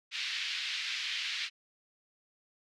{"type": "band-pass noise", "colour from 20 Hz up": "pink", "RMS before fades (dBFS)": -36, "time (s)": [0.11, 1.5], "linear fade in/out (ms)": 50, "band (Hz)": [2100, 4500], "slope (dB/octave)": 24, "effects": []}